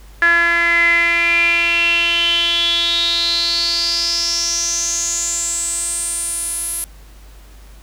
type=tone with band-pass filter sweep; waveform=sawtooth; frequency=340 Hz; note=F4; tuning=46 cents flat; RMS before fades=-17 dBFS; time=0.22-6.84 s; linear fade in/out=0 ms; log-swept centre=1700 to 11000 Hz; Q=9.7; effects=added 50 Hz sine -38 dBFS peak until 7.82 s + pink hiss -48 dBFS RMS until 7.82 s